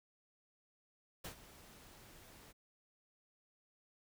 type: noise with ADSR envelope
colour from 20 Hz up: pink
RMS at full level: -45 dBFS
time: 1.24-2.53 s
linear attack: 9 ms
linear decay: 94 ms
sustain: -14 dB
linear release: 26 ms
effects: none